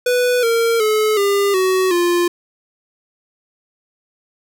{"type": "tone with pitch steps", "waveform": "square", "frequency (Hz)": [493.9, 460.8, 430, 401.2, 374.3, 349.2], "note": ["B4", "A#4", "A4", "G4", "F#4", "F4"], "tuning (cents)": [0, -20, -40, 40, 20, 0], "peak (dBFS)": -14, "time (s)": [0.06, 2.28], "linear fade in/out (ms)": 5, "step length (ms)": 370, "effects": []}